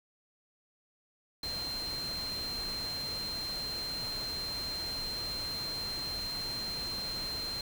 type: tone in noise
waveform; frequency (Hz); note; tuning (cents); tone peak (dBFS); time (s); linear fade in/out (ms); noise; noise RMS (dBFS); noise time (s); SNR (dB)
sine; 4154; C8; -13; -35; 1.43-7.61; 2; pink; -43; 1.43-7.61; +5
effects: none